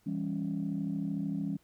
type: chord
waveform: sine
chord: C# diminished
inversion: first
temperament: just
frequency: 166.31 / 199.57 / 277.2 Hz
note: E3 / G3 / C#4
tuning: +16 / +31 / 0 cents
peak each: -35 / -34 / -35 dBFS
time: 0.06-1.57 s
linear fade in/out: 10 ms
effects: tanh soft clip ceiling -24 dBFS + pink hiss -69 dBFS RMS until 1.63 s